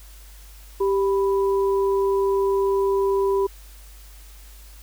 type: tone pair together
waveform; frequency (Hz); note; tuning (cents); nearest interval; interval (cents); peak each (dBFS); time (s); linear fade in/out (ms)
sine; 392 / 987.8; G4 / B5; 0 / 0; octave + major third; 1600; -18 / -27; 0.8-3.47; 10
effects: added 50 Hz sine -42 dBFS peak until 4.82 s + white hiss -50 dBFS RMS until 4.82 s